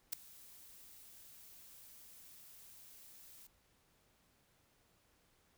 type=noise with ADSR envelope; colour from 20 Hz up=blue; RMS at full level=-35 dBFS; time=0.12-3.47 s; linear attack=12 ms; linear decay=4 ms; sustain=-23 dB; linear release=5 ms; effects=pink hiss -73 dBFS RMS until 5.57 s